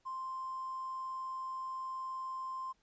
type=tone with hard clipping; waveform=triangle; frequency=1046.5 Hz; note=C6; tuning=in tune; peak=-38 dBFS; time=0.05-2.73 s; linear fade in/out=20 ms; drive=3 dB; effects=pink hiss -75 dBFS RMS until 2.82 s + resampled to 16000 Hz